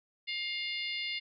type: harmonic tone with a mistuned harmonic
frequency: 707 Hz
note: F5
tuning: 21 cents sharp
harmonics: 3 / 4 / 5 / 6 / 7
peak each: -37 / -39 / -41 / -43 / -44 dBFS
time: 0.27-1.2 s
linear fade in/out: 20 ms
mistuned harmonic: 7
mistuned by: -31 cents
effects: none